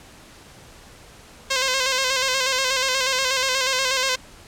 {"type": "tone with vibrato", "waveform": "5% pulse", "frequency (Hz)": 523.3, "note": "C5", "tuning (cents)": 0, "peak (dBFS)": -8, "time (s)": [1.5, 4.16], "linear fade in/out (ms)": 10, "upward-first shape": "square", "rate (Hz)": 8.3, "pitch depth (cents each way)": 44, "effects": ["pink hiss -46 dBFS RMS until 4.47 s", "low-pass 10000 Hz 12 dB/octave"]}